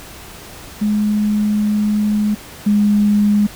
sine tone pair in turn, 210 / 207 Hz, G#3 / G#3, +19 / -5 cents, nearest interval unison, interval 24 cents, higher first, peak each -13 / -10 dBFS, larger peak second, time 0.81-2.35 / 2.66-3.47 s, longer first, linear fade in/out 10 ms, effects pink hiss -36 dBFS RMS until 3.55 s

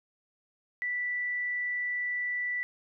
sine tone, 1969 Hz, B6, 6 cents flat, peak -29 dBFS, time 0.82-2.63 s, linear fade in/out 0 ms, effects none

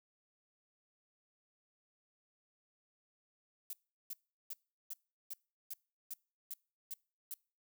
violet noise bursts, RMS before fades -43 dBFS, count 10, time 3.7-7.34 s, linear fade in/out 2 ms, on 31 ms, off 370 ms, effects noise-tail reverb RT60 0.4 s tail -26 dB re dry

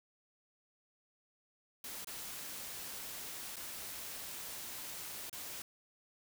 white noise with dropouts, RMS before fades -45 dBFS, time 1.84-5.62 s, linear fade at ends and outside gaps 2 ms, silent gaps 2.046-2.071 / 3.559-3.566 / 5.297-5.328 s, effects none

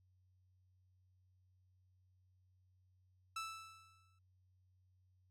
sawtooth tone with exponential decay, 1318.5 Hz, E6, in tune, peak -36 dBFS, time 3.36-4.19 s, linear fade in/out 5 ms, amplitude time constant 180 ms, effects added 92 Hz sine -70 dBFS peak until 5.3 s + low-pass 10000 Hz 12 dB/octave

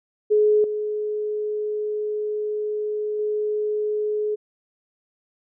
sine tone with level steps, 422.9 Hz, G#4, 31 cents sharp, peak -14 / -23 / -21 dBFS, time 0.3-4.36 s, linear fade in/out 20 ms, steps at 0.64 / 3.19 s, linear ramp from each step 2 ms, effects none

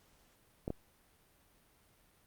clicks, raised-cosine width 2 ms, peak -23 dBFS, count 2, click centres 0.679 / 0.704 s, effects pink hiss -68 dBFS RMS until 2.26 s + Opus 48 kbps

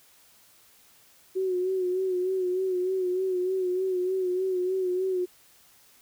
sine tone with vibrato, 370 Hz, F#4, in tune, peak -24 dBFS, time 1.35-5.26 s, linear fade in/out 20 ms, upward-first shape sine, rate 3.3 Hz, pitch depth 48 cents each way, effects white hiss -58 dBFS RMS until 6.01 s

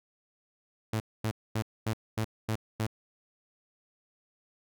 sawtooth tone bursts, 110 Hz, A2, in tune, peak -24 dBFS, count 7, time 0.93-2.867 s, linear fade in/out 5 ms, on 71 ms, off 240 ms, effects none

